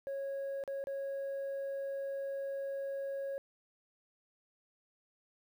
sine tone with dropouts, 550 Hz, C#5, 14 cents flat, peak -33 dBFS, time 0.07-3.38 s, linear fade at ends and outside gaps 0 ms, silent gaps 0.638-0.677 / 0.84-0.871 s, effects tanh soft clip ceiling -35 dBFS + 11-bit

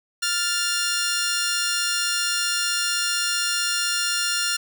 10% pulse tone pair together, 1400 / 1763.9 Hz, F6 / A6, +4 / +4 cents, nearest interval major third, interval 400 cents, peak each -14 / -20 dBFS, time 0.22-4.57 s, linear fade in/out 10 ms, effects none

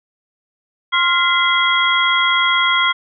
sine tone cluster, 1054 / 1396 / 2044 / 3289 Hz, C6 / F6 / C7 / G#7, +12 / -1 / -41 / -18 cents, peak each -18 dBFS, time 0.92-2.93 s, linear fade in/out 20 ms, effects none

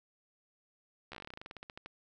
slowing click train, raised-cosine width 0.3 ms, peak -29 dBFS, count 20, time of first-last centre 1.12-1.86 s, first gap 13 ms, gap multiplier 1.11, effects none

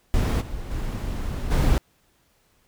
brown noise with level steps, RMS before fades -20 / -33 / -28 / -18 dBFS, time 0.14-1.78 s, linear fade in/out 0 ms, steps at 0.4 / 0.7 / 1.5 s, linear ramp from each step 20 ms, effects pink hiss -64 dBFS RMS until 2.67 s

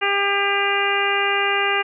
harmonic tone, 400 Hz, G4, 35 cents sharp, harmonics 1 / 2 / 3 / 4 / 5 / 6 / 7, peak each -25 / -25 / -25 / -25 / -25 / -25 / -25 dBFS, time 0.01-1.83 s, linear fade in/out 20 ms, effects none

